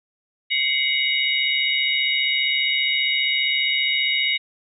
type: tone cluster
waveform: sine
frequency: 2091 / 2226 / 2921 / 3761 Hz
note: C7 / C#7 / F#7 / A#7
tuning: -2 / +7 / -23 / +15 cents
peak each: -24 dBFS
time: 0.5-4.38 s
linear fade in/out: 20 ms
effects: none